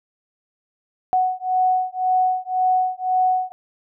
sine beating tone pair, 740 / 741.9 Hz, F#5 / F#5, 0 / +4 cents, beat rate 1.9 Hz, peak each -20 dBFS, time 1.13-3.52 s, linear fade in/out 0 ms, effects none

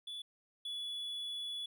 triangle tone pair in turn, 3443 / 3415 Hz, A7 / G#7, -38 / +48 cents, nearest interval unison, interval 14 cents, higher first, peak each -40 / -37 dBFS, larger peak second, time 0.07-0.22 / 0.65-1.66 s, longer second, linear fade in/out 5 ms, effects none

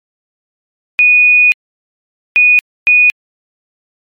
sine tone bursts at uneven times, 2475 Hz, D#7, 10 cents flat, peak -4 dBFS, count 3, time 0.99-1.52 / 2.36-2.59 / 2.87-3.1 s, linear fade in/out 0 ms, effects MP3 96 kbps

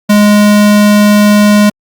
square tone, 207.7 Hz, G#3, in tune, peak -4 dBFS, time 0.09-1.7 s, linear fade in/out 10 ms, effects Opus 48 kbps

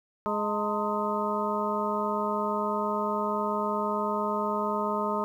harmonic tone with a mistuned harmonic, 208.9 Hz, G#3, 10 cents sharp, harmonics 1 / 2 / 3 / 4 / 5 / 6, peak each -33 / -33 / -33 / -33 / -33 / -33 dBFS, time 0.26-5.24 s, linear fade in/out 0 ms, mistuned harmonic 4, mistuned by +130 cents, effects 10-bit

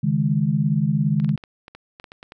sine chord, C# suspended second, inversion none, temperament just, 138.59 / 155.92 / 207.9 Hz, C#3 / D#3 / G#3, 0 / +4 / +2 cents, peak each -23 / -20 / -22 dBFS, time 0.03-1.36 s, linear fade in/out 10 ms
clicks, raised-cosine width 0.3 ms, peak -24 dBFS, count 12, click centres 1.2 / 1.246 / 1.292 / 1.377 / 1.438 / 1.681 / 1.75 / 1.999 / 2.042 / 2.119 / 2.229 / 2.321 s
effects none

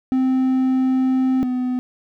triangle tone pair in turn, 260 / 251.7 Hz, C4 / B3, -11 / +33 cents, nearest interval minor second, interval 56 cents, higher first, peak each -13 / -17 dBFS, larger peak first, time 0.12-1.43 / 1.43-1.79 s, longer first, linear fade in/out 0 ms, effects none

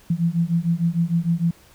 sine beating tone pair, 165.5 / 172.1 Hz, E3 / F3, +7 / -25 cents, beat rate 6.6 Hz, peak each -21 dBFS, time 0.1-1.51 s, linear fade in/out 5 ms, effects pink hiss -52 dBFS RMS until 1.74 s

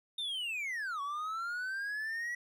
triangle linear two-way sweep, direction down then up, 3670 to 1108.7 to 1945 Hz, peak -33 dBFS, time 0.18-2.35 s, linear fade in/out 5 ms, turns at 1.01 s, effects none

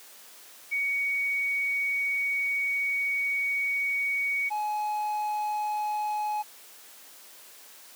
sine / triangle tone pair in turn, 2242 / 843.7 Hz, C#7 / G#5, +19 / +27 cents, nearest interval octave + perfect fourth, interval 1692 cents, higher first, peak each -25 dBFS, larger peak neither, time 0.71-4.5 / 4.5-6.43 s, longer first, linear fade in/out 20 ms, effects white hiss -50 dBFS RMS until 7.95 s + high-pass 300 Hz 12 dB/octave

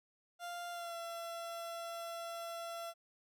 30% pulse tone with pitch glide, 697 to 675.6 Hz, F5 to E5, -4 to +42 cents, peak -39 dBFS, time 0.39-2.94 s, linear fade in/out 50 ms, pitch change -54 cents, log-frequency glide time 0.71-0.96 s, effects none

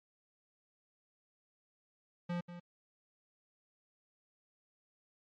square tone with echo, 174.61 Hz, F3, in tune, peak -35 dBFS, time 2.29-2.41 s, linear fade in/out 10 ms, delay 190 ms, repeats 1, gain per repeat -11 dB, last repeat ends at 2.6 s, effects low-pass 3000 Hz 12 dB/octave + MP3 48 kbps

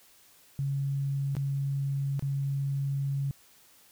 sine tone with dropouts, 138.6 Hz, C#3, in tune, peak -27 dBFS, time 0.59-3.31 s, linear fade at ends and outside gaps 0 ms, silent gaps 1.352-1.367 / 2.194-2.224 s, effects white hiss -59 dBFS RMS until 3.91 s

